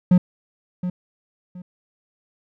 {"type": "tone with echo", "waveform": "triangle", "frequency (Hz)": 180, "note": "F#3", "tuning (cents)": -47, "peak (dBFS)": -8, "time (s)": [0.11, 0.18], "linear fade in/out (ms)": 5, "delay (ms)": 720, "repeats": 2, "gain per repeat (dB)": -12, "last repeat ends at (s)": 1.62, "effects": []}